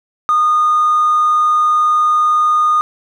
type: tone with hard clipping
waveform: sine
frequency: 1227 Hz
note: D#6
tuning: 25 cents flat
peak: -10 dBFS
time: 0.29-2.81 s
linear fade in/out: 0 ms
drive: 1 dB
effects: none